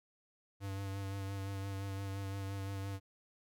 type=tone with vibrato; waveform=square; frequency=98 Hz; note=G2; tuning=in tune; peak=-39 dBFS; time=0.6-3 s; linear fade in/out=50 ms; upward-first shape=sine; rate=5.8 Hz; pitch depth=22 cents each way; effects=none